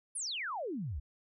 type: exponential sweep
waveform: sine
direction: down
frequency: 10548 to 60 Hz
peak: -35 dBFS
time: 0.15-1 s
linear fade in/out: 10 ms
effects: none